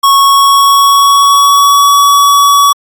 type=tone with pitch glide; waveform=square; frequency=1104 to 1133.7 Hz; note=C#6 to C#6; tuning=-7 to +39 cents; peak=-4 dBFS; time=0.03-2.73 s; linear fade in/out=10 ms; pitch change=+46 cents; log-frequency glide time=0.17-1.92 s; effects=AAC 64 kbps